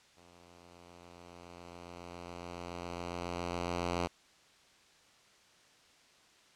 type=tone with level ramp; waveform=5% pulse; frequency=87.2 Hz; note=F2; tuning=2 cents flat; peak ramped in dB=-48 to -20 dBFS; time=0.16-4.08 s; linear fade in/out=20 ms; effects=white hiss -63 dBFS RMS until 6.55 s + low-pass 6000 Hz 12 dB/octave